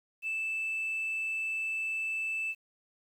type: tone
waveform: sine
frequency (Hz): 2637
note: E7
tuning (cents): 0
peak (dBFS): -29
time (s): 0.22-2.55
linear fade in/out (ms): 50
effects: tanh soft clip ceiling -28 dBFS + 10-bit